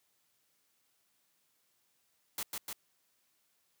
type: noise with echo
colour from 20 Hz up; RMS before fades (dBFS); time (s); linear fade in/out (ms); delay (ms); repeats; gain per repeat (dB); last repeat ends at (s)
white; -37; 2.38-2.43; 2; 150; 2; -2; 2.73
effects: white hiss -75 dBFS RMS until 3.8 s + high-pass 80 Hz 12 dB/octave